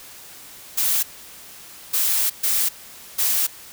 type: noise bursts at uneven times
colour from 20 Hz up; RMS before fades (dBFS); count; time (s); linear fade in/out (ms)
blue; -20; 4; 0.77-1.03 / 1.93-2.3 / 2.43-2.69 / 3.18-3.47; 10
effects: white hiss -42 dBFS RMS until 3.72 s